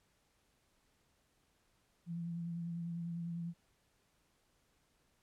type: tone with vibrato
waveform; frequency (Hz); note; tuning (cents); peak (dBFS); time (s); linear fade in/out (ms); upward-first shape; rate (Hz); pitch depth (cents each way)
sine; 169.6; E3; +50; -38; 2.06-3.54; 50; triangle; 10; 28
effects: pink hiss -75 dBFS RMS until 5.22 s + low-pass 12000 Hz 12 dB/octave